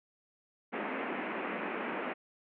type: band-pass noise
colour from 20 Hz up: pink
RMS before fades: -37 dBFS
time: 0.72-2.14 s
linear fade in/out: 20 ms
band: 200 to 2600 Hz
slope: 48 dB/octave
effects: none